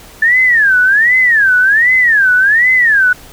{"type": "tone with vibrato", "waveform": "sine", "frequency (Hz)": 1739, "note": "A6", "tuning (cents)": -21, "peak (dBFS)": -6, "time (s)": [0.22, 3.13], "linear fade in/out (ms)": 5, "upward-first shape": "sine", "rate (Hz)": 1.3, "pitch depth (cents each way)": 280, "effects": ["pink hiss -37 dBFS RMS until 3.32 s"]}